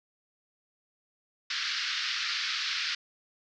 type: band-pass noise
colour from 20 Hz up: white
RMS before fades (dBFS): -32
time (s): 1.5-2.95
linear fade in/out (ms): 5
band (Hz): 1300 to 5200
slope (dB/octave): 48
effects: none